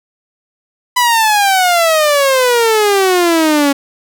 sawtooth exponential sweep, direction down, 1000 to 276.6 Hz, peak -5 dBFS, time 0.96-3.73 s, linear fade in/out 10 ms, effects none

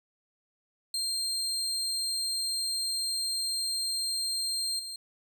30% pulse tone with level steps, 4186 Hz, C8, in tune, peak -26 / -34 dBFS, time 0.94-4.96 s, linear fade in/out 2 ms, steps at 4.79 s, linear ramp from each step 5 ms, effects none

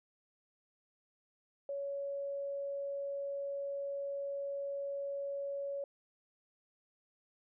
sine tone, 560 Hz, C#5, 18 cents sharp, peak -36 dBFS, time 1.69-5.84 s, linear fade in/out 2 ms, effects none

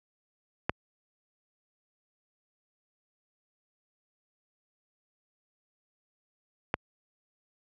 clicks, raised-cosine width 0.5 ms, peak -10 dBFS, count 2, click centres 0.695 / 6.741 s, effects high-pass 60 Hz 12 dB/octave

